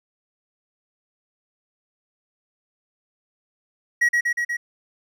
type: tone with echo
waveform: triangle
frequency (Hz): 1909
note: A#6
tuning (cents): +41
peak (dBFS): -13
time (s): 4.01-4.09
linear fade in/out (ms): 10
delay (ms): 120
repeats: 4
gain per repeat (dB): -2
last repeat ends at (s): 4.57
effects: none